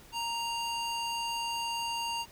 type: tone with band-pass filter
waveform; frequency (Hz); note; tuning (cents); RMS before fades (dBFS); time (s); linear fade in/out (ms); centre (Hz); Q
square; 932.3; A#5; 0; -34; 0.12-2.26; 50; 3500; 0.6
effects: pink hiss -55 dBFS RMS until 2.31 s